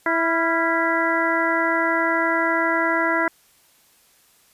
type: harmonic tone with a mistuned harmonic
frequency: 329.6 Hz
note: E4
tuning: in tune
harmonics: 1 / 2 / 3 / 4 / 5 / 6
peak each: -25 / -25 / -25 / -25 / -25 / -25 dBFS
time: 0.06-3.28 s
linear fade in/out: 2 ms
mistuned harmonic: 4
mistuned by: +74 cents
effects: white hiss -57 dBFS RMS until 4.53 s + resampled to 32000 Hz